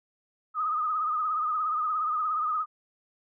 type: tone with vibrato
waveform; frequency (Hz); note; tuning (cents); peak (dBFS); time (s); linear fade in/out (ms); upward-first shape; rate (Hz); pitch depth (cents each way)
sine; 1246; D#6; +2; -25; 0.54-2.66; 50; triangle; 17; 77
effects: none